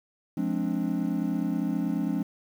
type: chord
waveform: triangle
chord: D half-diminished seventh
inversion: first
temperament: just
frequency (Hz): 176.2 / 211.4 / 264.3 / 293.7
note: F3 / Ab3 / C4 / D4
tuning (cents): +16 / +31 / +18 / 0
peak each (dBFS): -29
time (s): 0.37-2.23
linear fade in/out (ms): 5
effects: 9-bit